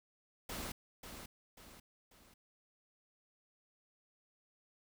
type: noise with echo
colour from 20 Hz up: pink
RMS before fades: -43 dBFS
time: 0.49-0.72 s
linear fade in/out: 5 ms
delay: 540 ms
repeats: 3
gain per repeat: -7 dB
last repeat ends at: 2.34 s
effects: none